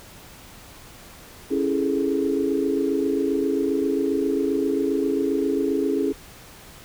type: chord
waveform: sine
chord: A major seventh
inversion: first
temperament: just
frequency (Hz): 275 / 330 / 412.5 / 440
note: C#4 / E4 / G#4 / A4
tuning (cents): -14 / +2 / -12 / 0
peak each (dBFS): -24 / -26 / -24 / -30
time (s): 1.5-6.13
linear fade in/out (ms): 20
effects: pink hiss -45 dBFS RMS until 6.84 s